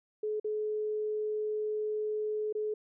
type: tone with dropouts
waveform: sine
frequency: 426.7 Hz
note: G#4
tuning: 47 cents sharp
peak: -30 dBFS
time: 0.23-2.74 s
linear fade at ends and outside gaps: 5 ms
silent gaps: 0.399-0.444 / 2.527-2.55 s
effects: none